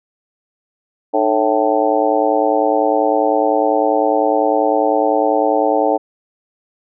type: harmonic tone with a mistuned harmonic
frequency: 110 Hz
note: A2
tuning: in tune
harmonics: 3 / 4 / 5 / 6 / 7 / 8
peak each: -20 / -19 / -18 / -20 / -18 / -22 dBFS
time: 1.13-5.98 s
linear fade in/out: 20 ms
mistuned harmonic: 3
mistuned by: -140 cents
effects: none